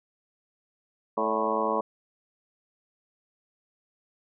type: harmonic tone with a mistuned harmonic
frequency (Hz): 109.5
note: A2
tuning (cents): -8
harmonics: 2 / 3 / 4 / 5 / 6 / 7 / 8 / 9 / 10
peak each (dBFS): -35 / -36 / -31 / -31 / -34 / -36 / -36 / -30 / -31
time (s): 1.17-1.81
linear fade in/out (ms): 5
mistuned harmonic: 5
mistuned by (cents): +47
effects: none